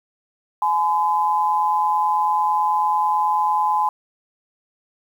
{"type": "tone pair together", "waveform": "sine", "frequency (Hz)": [847, 1016.1], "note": ["G#5", "B5"], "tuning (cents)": [34, 49], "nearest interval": "minor third", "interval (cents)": 315, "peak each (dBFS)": [-19, -19], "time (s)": [0.62, 3.89], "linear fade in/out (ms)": 2, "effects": ["8-bit"]}